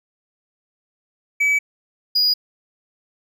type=tone pair in turn; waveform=triangle; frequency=2288 / 4902 Hz; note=D7 / D#8; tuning=-46 / -27 cents; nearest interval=octave + minor second; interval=1319 cents; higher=second; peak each=-13 dBFS; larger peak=neither; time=1.4-1.59 / 2.15-2.34 s; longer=neither; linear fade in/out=10 ms; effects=none